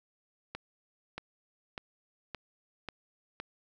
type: accelerating click train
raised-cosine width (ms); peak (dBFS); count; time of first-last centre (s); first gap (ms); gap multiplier
0.3; -22; 6; 0.55-3.4; 630; 0.95
effects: none